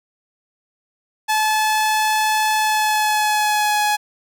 sawtooth tone with pitch glide, 863 to 839.4 Hz, A5 to G#5, -34 to +18 cents, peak -12 dBFS, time 1.28-3.97 s, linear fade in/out 20 ms, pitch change -48 cents, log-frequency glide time 2.58-3.81 s, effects none

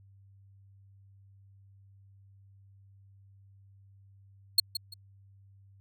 40% pulse tone with echo, 4304 Hz, C8, 48 cents sharp, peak -16 dBFS, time 4.58-4.6 s, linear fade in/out 5 ms, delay 170 ms, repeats 2, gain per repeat -12 dB, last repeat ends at 4.94 s, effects added 98 Hz sine -55 dBFS peak until 5.8 s

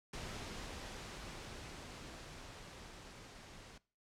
pink noise with level ramp, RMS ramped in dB -45 to -55 dBFS, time 0.13-3.78 s, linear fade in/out 5 ms, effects noise-tail reverb RT60 0.4 s tail -22 dB re dry + low-pass 7000 Hz 12 dB/octave

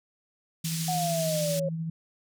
pink band-pass noise, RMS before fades -35 dBFS, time 0.64-1.6 s, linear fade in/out 10 ms, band 4300 to 12000 Hz, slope 12 dB/octave
sine tone with tremolo, 163 Hz, E3, 19 cents flat, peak -28 dBFS, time 0.64-1.9 s, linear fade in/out 5 ms, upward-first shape sine, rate 13 Hz, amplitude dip 30%
sine exponential sweep, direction down, 740 to 540 Hz, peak -27 dBFS, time 0.88-1.69 s, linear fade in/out 5 ms
effects none

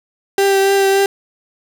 35% pulse tone with vibrato, 392 Hz, G4, in tune, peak -9 dBFS, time 0.38-1.06 s, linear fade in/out 2 ms, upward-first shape triangle, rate 3.5 Hz, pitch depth 18 cents each way, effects none

